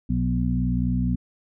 harmonic tone with a mistuned harmonic, 61.5 Hz, B1, 7 cents flat, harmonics 1 / 2 / 3 / 4, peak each -26 / -26 / -26 / -26 dBFS, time 0.09-1.16 s, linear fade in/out 10 ms, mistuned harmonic 3, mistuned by -26 cents, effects none

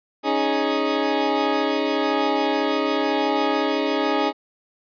20% pulse chord, C# suspended second, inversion none, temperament equal, 277.2 / 311.1 / 415.3 Hz, C#4 / D#4 / G#4, 0 / 0 / 0 cents, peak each -19 dBFS, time 0.23-4.33 s, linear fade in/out 50 ms, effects resampled to 11025 Hz

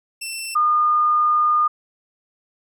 15% pulse / sine tone pair in turn, 2684 / 1217.9 Hz, E7 / D#6, +31 / -37 cents, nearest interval octave + major second, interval 1368 cents, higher first, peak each -20 / -14 dBFS, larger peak second, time 0.21-0.55 / 0.55-1.68 s, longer second, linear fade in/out 10 ms, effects none

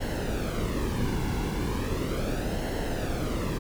brown noise with flanger, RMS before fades -29 dBFS, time 0-3.59 s, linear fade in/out 20 ms, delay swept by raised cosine 0.83 to 1.64 ms, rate 0.37 Hz, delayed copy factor -0.6, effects none

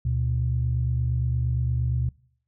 sine tone pair together, 73 / 121.64 Hz, D2 / B2, -10 / -26 cents, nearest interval major sixth, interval 884 cents, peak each -25 / -23 dBFS, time 0.05-2.09 s, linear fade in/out 5 ms, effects noise-tail reverb RT60 0.6 s tail -24 dB re dry + tanh soft clip ceiling -14 dBFS

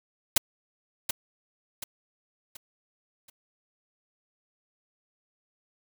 white noise with echo, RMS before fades -20 dBFS, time 0.36-0.38 s, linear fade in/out 5 ms, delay 730 ms, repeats 4, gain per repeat -8 dB, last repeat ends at 3.3 s, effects none

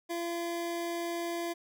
25% pulse tone, 341.1 Hz, F4, 41 cents flat, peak -29 dBFS, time 0.09-1.54 s, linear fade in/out 20 ms, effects none

